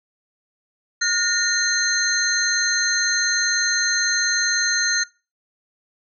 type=tone cluster; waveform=sine; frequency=1435 / 1831 / 4159 / 6310 Hz; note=F6 / A#6 / C8 / G8; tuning=+47 / -32 / -11 / +10 cents; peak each=-23 dBFS; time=1.01-5.04 s; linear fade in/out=10 ms; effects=noise-tail reverb RT60 0.3 s tail -21 dB re dry